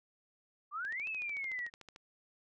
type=exponential two-way sweep; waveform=sine; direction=up then down; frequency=1133 to 2659 to 1852 Hz; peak=-36 dBFS; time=0.71-1.7 s; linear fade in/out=50 ms; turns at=1.08 s
type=click train; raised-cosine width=0.2 ms; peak=-34 dBFS; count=16; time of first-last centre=0.85-1.961 s; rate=13.5 Hz
effects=none

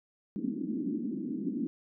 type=band-pass noise; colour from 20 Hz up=pink; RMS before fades=-34 dBFS; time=0.36-1.67 s; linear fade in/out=0 ms; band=200 to 320 Hz; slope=48 dB/octave; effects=none

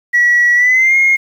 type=tone with pitch glide; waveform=sine; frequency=1932 to 2144 Hz; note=B6 to C7; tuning=-39 to +42 cents; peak=-6 dBFS; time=0.13-1.17 s; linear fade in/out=20 ms; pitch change=+181 cents; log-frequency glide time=0.55-0.96 s; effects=tanh soft clip ceiling -4 dBFS + 7-bit

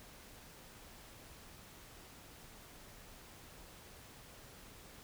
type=silence; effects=pink hiss -56 dBFS RMS until 5.03 s

